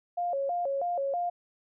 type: tone with vibrato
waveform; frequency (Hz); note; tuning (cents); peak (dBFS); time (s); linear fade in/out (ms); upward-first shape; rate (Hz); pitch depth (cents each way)
sine; 622.3; D#5; 0; -27; 0.17-1.3; 10; square; 3.1; 210
effects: none